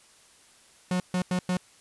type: tone bursts at uneven times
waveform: 45% pulse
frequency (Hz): 181.5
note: F#3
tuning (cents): -33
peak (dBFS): -24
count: 4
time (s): 0.91-1 / 1.14-1.22 / 1.31-1.39 / 1.49-1.57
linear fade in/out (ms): 2
effects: white hiss -57 dBFS RMS until 1.8 s + resampled to 24000 Hz